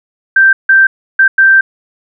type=tone bursts at uneven times; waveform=sine; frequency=1567 Hz; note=G6; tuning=1 cent flat; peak=-3 dBFS; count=4; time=0.36-0.53 / 0.69-0.87 / 1.19-1.28 / 1.38-1.61 s; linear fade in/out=5 ms; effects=none